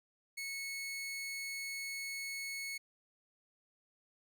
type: tone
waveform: sawtooth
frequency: 2200 Hz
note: C#7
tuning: 14 cents flat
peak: -36 dBFS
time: 0.37-2.78 s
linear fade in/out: 10 ms
effects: none